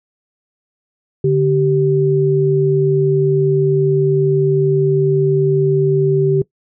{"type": "tone pair together", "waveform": "sine", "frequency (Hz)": [145.11, 387.4], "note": ["D3", "G4"], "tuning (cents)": [-20, -20], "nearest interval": "octave + perfect fourth", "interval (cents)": 1700, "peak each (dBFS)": [-14, -13], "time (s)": [1.24, 6.42], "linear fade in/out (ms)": 5, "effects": ["noise-tail reverb RT60 0.1 s tail -20 dB re dry"]}